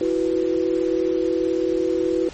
sine chord, E suspended second, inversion none, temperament equal with one note detuned, 331.5 / 370 / 493.9 Hz, E4 / F#4 / B4, +10 / 0 / 0 cents, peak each -22 / -22 / -24 dBFS, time 0.01-2.29 s, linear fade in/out 2 ms, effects pink hiss -41 dBFS RMS until 2.33 s + MP3 32 kbps

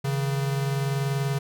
square tone pair together, 137.6 / 157.98 Hz, C#3 / D#3, -12 / +27 cents, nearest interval major second, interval 239 cents, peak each -25 / -33 dBFS, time 0.04-1.39 s, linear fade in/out 10 ms, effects none

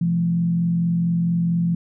sine tone with frequency modulation, 170.8 Hz, F3, 38 cents flat, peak -17 dBFS, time 0.01-1.75 s, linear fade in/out 5 ms, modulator 44.4 Hz, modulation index 0.41, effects none

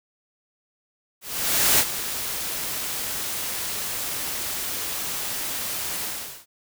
white noise with ADSR envelope, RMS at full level -17 dBFS, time 1.21-6.46 s, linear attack 580 ms, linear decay 54 ms, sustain -12 dB, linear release 430 ms, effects none

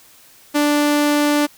sawtooth tone, 293.7 Hz, D4, in tune, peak -10 dBFS, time 0.54-1.47 s, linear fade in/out 20 ms, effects white hiss -48 dBFS RMS until 1.57 s

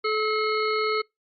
harmonic tone, 431.3 Hz, A4, 35 cents flat, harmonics 1 / 3 / 5 / 7 / 9 / 10, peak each -25 / -27 / -30 / -42 / -43 / -33 dBFS, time 0.04-1.02 s, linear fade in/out 10 ms, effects noise-tail reverb RT60 0.2 s tail -26 dB re dry + Opus 48 kbps

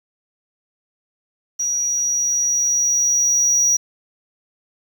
sine tone with level ramp, 5780 Hz, F#8, 41 cents flat, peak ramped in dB -18 to -10 dBFS, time 1.59-3.77 s, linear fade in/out 10 ms, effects tanh soft clip ceiling -12 dBFS + 7-bit

